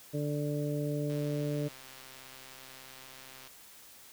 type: harmonic tone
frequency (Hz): 146.83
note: D3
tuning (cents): 0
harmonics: 1 / 2 / 3 / 4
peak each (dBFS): -33 / -36 / -38 / -39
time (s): 0.13-1.69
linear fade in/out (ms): 20
type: click train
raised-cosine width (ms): 0.2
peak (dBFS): -33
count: 312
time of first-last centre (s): 1.1-3.474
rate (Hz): 131
effects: white hiss -54 dBFS RMS until 4.12 s